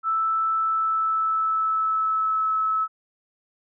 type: tone with pitch glide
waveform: sine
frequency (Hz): 1318.5 to 1298.8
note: E6 to E6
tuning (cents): 0 to -26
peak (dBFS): -20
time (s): 0.03-2.88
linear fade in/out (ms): 50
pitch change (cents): -26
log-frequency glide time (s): 0.53-2.57
effects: none